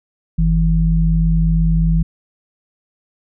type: tone pair together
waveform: sine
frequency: 48.46 / 163 Hz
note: G1 / E3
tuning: -19 / -19 cents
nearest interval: octave + major sixth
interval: 2100 cents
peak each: -14 dBFS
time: 0.38-2.03 s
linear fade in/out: 10 ms
effects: none